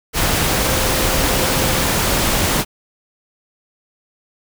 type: tone in noise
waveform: sine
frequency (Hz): 523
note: C5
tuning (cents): -1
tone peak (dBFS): -27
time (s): 0.47-1.86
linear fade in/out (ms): 50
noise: pink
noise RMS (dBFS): -17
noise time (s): 0.13-2.65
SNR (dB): -13
effects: none